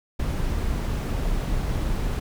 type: noise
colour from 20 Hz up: brown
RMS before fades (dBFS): -25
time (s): 0.19-2.2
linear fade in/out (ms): 10
effects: none